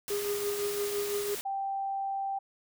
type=noise; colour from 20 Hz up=white; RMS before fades=-38 dBFS; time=0.08-1.41 s; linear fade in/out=0 ms
type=tone with tremolo; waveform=triangle; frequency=408.8 Hz; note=G#4; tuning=27 cents flat; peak=-26 dBFS; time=0.1-1.35 s; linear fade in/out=5 ms; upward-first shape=triangle; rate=5.9 Hz; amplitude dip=50%
type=tone; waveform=sine; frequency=784 Hz; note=G5; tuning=in tune; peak=-30 dBFS; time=1.45-2.39 s; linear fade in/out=10 ms
effects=none